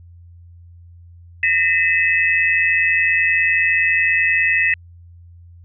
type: tone cluster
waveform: sine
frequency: 1837 / 2007 / 2588 Hz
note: A#6 / B6 / E7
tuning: -26 / +27 / -32 cents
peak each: -18 dBFS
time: 1.43-4.74 s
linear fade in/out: 2 ms
effects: added 86 Hz sine -40 dBFS peak until 5.64 s